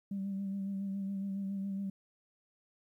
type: tone with vibrato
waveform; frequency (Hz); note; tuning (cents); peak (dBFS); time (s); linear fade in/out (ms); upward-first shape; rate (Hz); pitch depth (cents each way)
sine; 196; G3; 0; -33; 0.11-1.9; 5; sine; 7.2; 29
effects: tanh soft clip ceiling -30 dBFS + 12-bit